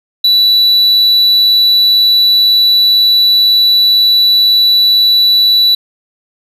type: tone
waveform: triangle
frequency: 3951 Hz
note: B7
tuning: in tune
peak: -4 dBFS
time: 0.24-5.75 s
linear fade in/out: 5 ms
effects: resampled to 32000 Hz + 7-bit